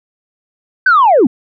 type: linear sweep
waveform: sine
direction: down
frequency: 1568 to 211.5 Hz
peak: -4 dBFS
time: 0.86-1.27 s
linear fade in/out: 5 ms
effects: tanh soft clip ceiling -2 dBFS